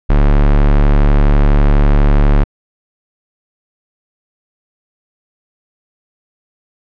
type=tone; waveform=square; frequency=36.07 Hz; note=D1; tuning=30 cents flat; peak=-7 dBFS; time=0.09-2.44 s; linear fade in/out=10 ms; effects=low-pass 2000 Hz 12 dB/octave